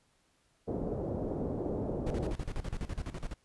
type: low-pass noise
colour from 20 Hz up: white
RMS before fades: -35 dBFS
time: 0.67-2.33 s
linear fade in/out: 20 ms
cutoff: 540 Hz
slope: 24 dB/octave
type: noise with tremolo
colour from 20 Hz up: brown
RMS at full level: -35 dBFS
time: 2.06-3.34 s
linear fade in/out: 10 ms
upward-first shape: square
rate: 12 Hz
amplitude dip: 80%
effects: pink hiss -71 dBFS RMS until 3.44 s + resampled to 24000 Hz